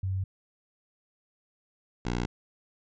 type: tone pair in turn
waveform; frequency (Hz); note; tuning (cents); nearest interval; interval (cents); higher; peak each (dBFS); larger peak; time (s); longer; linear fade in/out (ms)
sine / 10% pulse; 94.9 / 59.99; F#2 / B1; +44 / -50; minor sixth; 794; first; -27 / -20; second; 0.03-0.24 / 2.05-2.26; neither; 5
effects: resampled to 16000 Hz